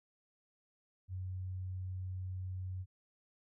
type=tone; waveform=sine; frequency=92.7 Hz; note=F#2; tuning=4 cents sharp; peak=-38 dBFS; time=1.08-2.86 s; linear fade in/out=50 ms; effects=none